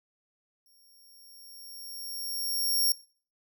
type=tone with exponential growth; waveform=10% pulse; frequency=5540 Hz; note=F8; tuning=15 cents flat; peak=-16 dBFS; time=0.66-2.92 s; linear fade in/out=1 ms; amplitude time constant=490 ms; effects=noise-tail reverb RT60 0.4 s tail -19 dB re dry